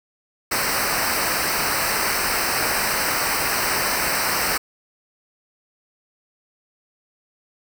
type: noise with comb filter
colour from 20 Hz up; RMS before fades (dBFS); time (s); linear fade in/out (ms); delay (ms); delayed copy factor
pink; -22; 0.51-4.58; 10; 0.29; -0.85
effects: none